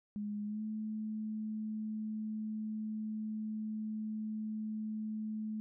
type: tone with pitch glide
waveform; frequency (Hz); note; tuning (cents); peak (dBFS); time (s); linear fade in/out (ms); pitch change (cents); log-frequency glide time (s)
sine; 207.7 to 216.1; G#3 to A3; 0 to -31; -36; 0.16-5.6; 0; +69; 0.45-0.62
effects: none